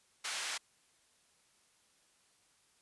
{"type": "band-pass noise", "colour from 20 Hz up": "pink", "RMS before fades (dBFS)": -39, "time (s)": [0.24, 0.58], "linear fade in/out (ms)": 10, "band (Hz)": [1400, 9800], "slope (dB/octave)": 12, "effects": ["white hiss -70 dBFS RMS until 2.81 s", "resampled to 24000 Hz"]}